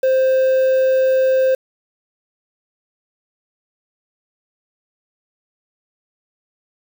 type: tone with quantisation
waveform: triangle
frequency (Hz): 523.3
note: C5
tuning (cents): 0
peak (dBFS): -10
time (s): 0.03-1.55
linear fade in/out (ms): 5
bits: 6
effects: none